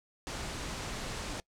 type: low-pass noise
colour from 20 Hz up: pink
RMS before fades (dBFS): -39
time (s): 0.27-1.4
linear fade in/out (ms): 0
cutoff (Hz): 8600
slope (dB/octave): 24
effects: noise-tail reverb RT60 0.1 s tail -24 dB re dry